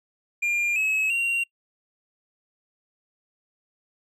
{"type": "tone with pitch steps", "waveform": "triangle", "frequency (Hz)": [2400, 2572, 2757], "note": ["D7", "E7", "F7"], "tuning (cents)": [37, -43, -23], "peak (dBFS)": -20, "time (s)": [0.42, 1.44], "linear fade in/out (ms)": 10, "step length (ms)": 340, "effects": ["noise-tail reverb RT60 0.1 s tail -24 dB re dry"]}